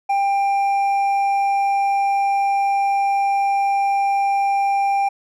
triangle tone with hard clipping, 794 Hz, G5, 22 cents sharp, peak -17 dBFS, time 0.09-5.09 s, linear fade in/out 10 ms, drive 8 dB, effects none

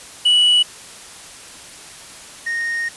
triangle tone pair in turn, 2945 / 1855.2 Hz, F#7 / A#6, -9 / -9 cents, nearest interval minor sixth, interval 800 cents, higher first, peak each -9 / -18 dBFS, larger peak first, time 0.25-0.63 / 2.46-2.89 s, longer second, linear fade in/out 10 ms, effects white hiss -38 dBFS RMS until 2.96 s + resampled to 24000 Hz

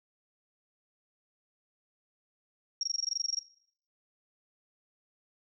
sine tone bursts, 5588 Hz, F8, in tune, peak -28 dBFS, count 14, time 2.81-3.391 s, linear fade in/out 2 ms, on 22 ms, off 21 ms, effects noise-tail reverb RT60 0.6 s tail -18 dB re dry

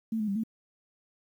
sine tone with pitch steps, 223.1 / 213.8 / 197.5 / 222.7 Hz, A3 / A3 / G3 / A3, +24 / -49 / +13 / +21 cents, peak -27 dBFS, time 0.12-0.436 s, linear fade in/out 5 ms, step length 79 ms, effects 10-bit

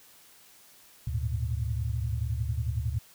sine tone cluster, 73.7 / 98.9 / 109.4 / 120.5 Hz, D2 / G2 / A2 / B2, +7 / +16 / -9 / -42 cents, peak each -31 / -37 / -32 / -34 dBFS, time 1.07-2.99 s, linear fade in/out 5 ms, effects white hiss -56 dBFS RMS until 3.14 s

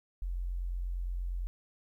sine tone, 44.29 Hz, F1, 25 cents sharp, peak -32 dBFS, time 0.22-1.47 s, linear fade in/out 0 ms, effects 12-bit

